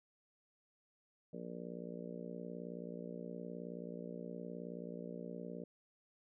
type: harmonic tone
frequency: 59 Hz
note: A#1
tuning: 22 cents sharp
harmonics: 3 / 4 / 5 / 6 / 7 / 8 / 9 / 10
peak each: -48 / -50 / -54 / -57 / -53 / -50 / -58 / -54 dBFS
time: 1.33-5.64 s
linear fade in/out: 5 ms
effects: none